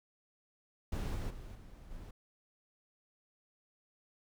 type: noise with level steps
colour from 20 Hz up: brown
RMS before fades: -35 / -37 / -47 / -52 / -48 dBFS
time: 0.92-2.11 s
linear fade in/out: 5 ms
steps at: 1.14 / 1.29 / 1.54 / 1.9 s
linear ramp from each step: 20 ms
effects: none